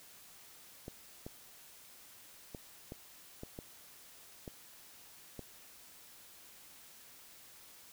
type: clicks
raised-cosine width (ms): 2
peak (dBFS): -30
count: 8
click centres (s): 0.881 / 1.265 / 2.548 / 2.921 / 3.434 / 3.589 / 4.478 / 5.393
effects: white hiss -57 dBFS RMS until 7.92 s